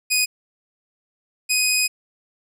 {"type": "tone pair in turn", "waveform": "15% pulse", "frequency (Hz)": [2489, 2503], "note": ["D#7", "D#7"], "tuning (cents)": [0, 10], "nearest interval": "unison", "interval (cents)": 10, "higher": "second", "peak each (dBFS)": -10, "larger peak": "neither", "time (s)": [[0.1, 0.26], [1.49, 1.88]], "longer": "second", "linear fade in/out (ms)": 20, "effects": []}